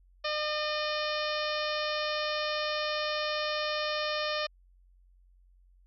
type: harmonic tone with a mistuned harmonic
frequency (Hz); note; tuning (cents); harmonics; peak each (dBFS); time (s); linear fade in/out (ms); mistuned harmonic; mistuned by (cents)
605; D#5; -49; 1 / 2 / 3 / 4 / 5 / 6 / 7 / 8 / 9; -33 / -36 / -38 / -39 / -40 / -41 / -41 / -42 / -43; 0.24-4.47; 10; 4; +23
effects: added 45 Hz sine -58 dBFS peak until 5.86 s